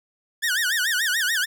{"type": "tone with vibrato", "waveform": "sawtooth", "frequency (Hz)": 1653, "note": "G#6", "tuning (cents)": -9, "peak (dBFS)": -17, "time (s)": [0.42, 1.46], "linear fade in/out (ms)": 20, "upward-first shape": "sine", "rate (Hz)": 6.9, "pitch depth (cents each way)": 230, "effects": []}